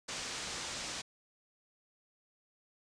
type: low-pass noise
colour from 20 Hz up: white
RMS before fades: -41 dBFS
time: 0.08-1.02 s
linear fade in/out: 10 ms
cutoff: 7300 Hz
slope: 24 dB/octave
effects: resampled to 22050 Hz